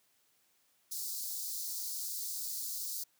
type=high-pass noise; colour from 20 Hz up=white; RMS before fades=-39 dBFS; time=0.91-3.04 s; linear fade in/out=10 ms; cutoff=4200 Hz; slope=48 dB/octave; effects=white hiss -72 dBFS RMS until 3.19 s + high-pass 100 Hz 12 dB/octave